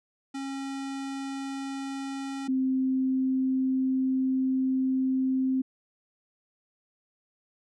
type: tone pair in turn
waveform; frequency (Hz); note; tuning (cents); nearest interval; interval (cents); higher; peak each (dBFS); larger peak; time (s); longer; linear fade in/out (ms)
square / sine; 272.4 / 261.7; C#4 / C4; -30 / 0; minor second; 70; first; -33 / -23; second; 0.34-2.48 / 2.48-5.62; second; 10
effects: resampled to 22050 Hz